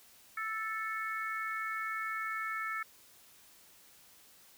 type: harmonic tone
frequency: 440 Hz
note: A4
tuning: in tune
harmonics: 3 / 4 / 5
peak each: -37 / -39 / -41 dBFS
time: 0.37-2.83 s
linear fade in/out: 5 ms
effects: white hiss -60 dBFS RMS until 4.57 s